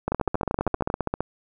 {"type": "two click trains", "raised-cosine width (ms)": 1, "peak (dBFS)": [-10, -10], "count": [18, 11], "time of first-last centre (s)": [[0.08, 1.206], [0.12, 0.901]], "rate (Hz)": [15.1, 12.8], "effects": []}